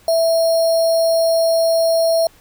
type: tone with sample-and-hold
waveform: sine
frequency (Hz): 659.3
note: E5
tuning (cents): 0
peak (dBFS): -12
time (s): 0.08-2.27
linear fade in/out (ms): 2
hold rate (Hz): 4900
effects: pink hiss -50 dBFS RMS until 2.4 s